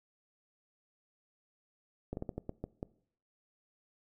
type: slowing click train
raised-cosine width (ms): 2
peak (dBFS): -24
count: 8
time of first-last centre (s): 2.13-2.829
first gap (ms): 41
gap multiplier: 1.29
effects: noise-tail reverb RT60 0.6 s tail -21 dB re dry